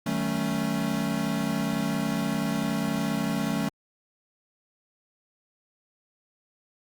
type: chord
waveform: square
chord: D# half-diminished seventh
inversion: none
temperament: equal with one note detuned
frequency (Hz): 155.56 / 189.54 / 220 / 277.2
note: D#3 / F#3 / A3 / C#4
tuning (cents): 0 / +42 / 0 / 0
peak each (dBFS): -34 / -32 / -30 / -32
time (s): 0.06-3.69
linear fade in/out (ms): 5
effects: Opus 48 kbps